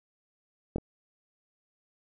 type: clicks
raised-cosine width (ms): 2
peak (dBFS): -15 / -25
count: 2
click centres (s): 0.76 / 0.783
effects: none